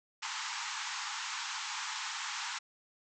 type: band-pass noise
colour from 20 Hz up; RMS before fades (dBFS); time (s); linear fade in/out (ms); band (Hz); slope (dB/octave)
pink; -39; 0.22-2.59; 10; 830 to 7600; 96
effects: none